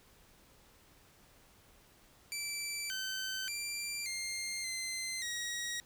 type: tone with pitch steps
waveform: 15% pulse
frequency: 2329 / 1536 / 2362 / 2113 / 2068 / 1898 Hz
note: D7 / G6 / D7 / C7 / C7 / A#6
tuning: -15 / -36 / +9 / +16 / -21 / +31 cents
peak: -30 dBFS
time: 2.32-5.8 s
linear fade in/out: 0 ms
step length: 580 ms
effects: pink hiss -63 dBFS RMS until 5.85 s